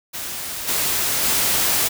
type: noise with level steps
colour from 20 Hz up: white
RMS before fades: -29 / -21 / -19 dBFS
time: 0.13-1.89 s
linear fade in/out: 20 ms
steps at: 0.67 / 1.22 s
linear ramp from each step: 20 ms
effects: none